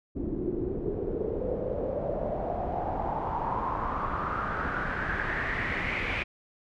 pink noise with low-pass filter sweep, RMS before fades -31 dBFS, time 0.15-6.24 s, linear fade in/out 20 ms, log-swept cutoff 310 to 2400 Hz, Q 5.6, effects none

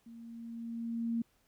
sine tone with level ramp, 231.2 Hz, A#3, 14 cents flat, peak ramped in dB -48 to -29 dBFS, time 0.06-1.22 s, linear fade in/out 5 ms, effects pink hiss -72 dBFS RMS until 1.47 s

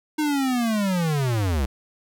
square linear sweep, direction down, 310 to 61.74 Hz, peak -21 dBFS, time 0.18-1.66 s, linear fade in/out 10 ms, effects none

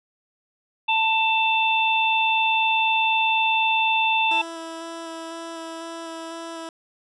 harmonic tone, 888 Hz, A5, 16 cents sharp, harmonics 1 / 3 / 4, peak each -21 / -21 / -27 dBFS, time 0.88-4.42 s, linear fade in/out 10 ms
15% pulse tone with vibrato, 329.6 Hz, E4, in tune, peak -26 dBFS, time 4.31-6.69 s, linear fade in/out 2 ms, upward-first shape square, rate 2 Hz, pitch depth 10 cents each way
effects resampled to 24000 Hz

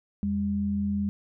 sine tone pair together, 84 / 201.9 Hz, E2 / G#3, +33 / -49 cents, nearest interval octave + minor third, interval 1518 cents, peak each -33 / -25 dBFS, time 0.23-1.09 s, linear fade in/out 0 ms, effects none

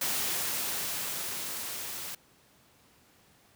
white noise with level ramp, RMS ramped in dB -30 to -39 dBFS, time 0.01-2.15 s, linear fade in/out 5 ms, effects pink hiss -62 dBFS RMS until 3.55 s + high-pass 80 Hz 12 dB/octave

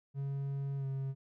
triangle tone with pitch glide, 138.59 to 135.19 Hz, C#3 to C#3, 0 to -43 cents, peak -32 dBFS, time 0.14-1.15 s, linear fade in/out 50 ms, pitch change -43 cents, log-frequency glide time 0.77-0.86 s, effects none

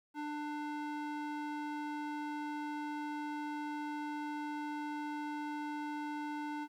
square tone with band-pass filter, 297.6 Hz, D4, 23 cents sharp, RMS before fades -40 dBFS, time 0.14-6.68 s, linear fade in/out 50 ms, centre 850 Hz, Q 0.81, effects 12-bit

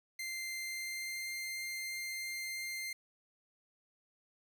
sawtooth tone with pitch glide, 2087 to 2099 Hz, C7 to C7, -5 to +5 cents, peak -35 dBFS, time 0.19-2.93 s, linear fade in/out 5 ms, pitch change +10 cents, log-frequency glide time 0.59-1.32 s, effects 11-bit

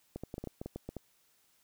clicks, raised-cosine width 2 ms, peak -26 dBFS, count 11, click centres 0.16 / 0.236 / 0.341 / 0.381 / 0.44 / 0.473 / 0.615 / 0.66 / 0.76 / 0.89 / 0.967 s, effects white hiss -70 dBFS RMS until 1.63 s

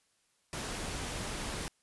pink noise, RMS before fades -38 dBFS, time 0.53-1.68 s, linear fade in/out 0 ms, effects white hiss -73 dBFS RMS until 1.82 s + resampled to 24000 Hz

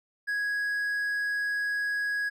triangle tone, 1661.2 Hz, G#6, in tune, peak -25 dBFS, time 0.27-2.3 s, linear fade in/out 20 ms, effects none

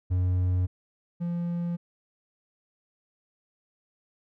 triangle tone pair in turn, 90.9 / 172.44 Hz, F#2 / F3, -30 / -22 cents, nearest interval major seventh, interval 1108 cents, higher second, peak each -20 / -25 dBFS, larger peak first, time 0.1-0.67 / 1.2-1.77 s, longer neither, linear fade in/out 20 ms, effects none

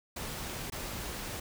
pink noise with dropouts, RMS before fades -39 dBFS, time 0.16-1.4 s, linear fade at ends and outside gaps 5 ms, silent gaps 0.701-0.721 s, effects none

